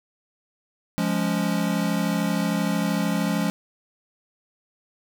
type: chord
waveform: square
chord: Db major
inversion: first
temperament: equal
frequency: 174.61 / 207.7 / 277.2 Hz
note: F3 / Ab3 / Db4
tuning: 0 / 0 / 0 cents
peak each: -26 / -26 / -29 dBFS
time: 0.98-3.5 s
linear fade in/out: 0 ms
effects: none